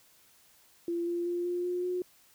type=tone with pitch steps; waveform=sine; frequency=341.8 / 345.6 / 349.4 / 353.2 / 357.1 / 361.1 Hz; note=F4 / F4 / F4 / F4 / F4 / F#4; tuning=-37 / -18 / +1 / +20 / +39 / -42 cents; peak=-29 dBFS; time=0.88-2.02 s; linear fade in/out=2 ms; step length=190 ms; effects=white hiss -62 dBFS RMS until 2.34 s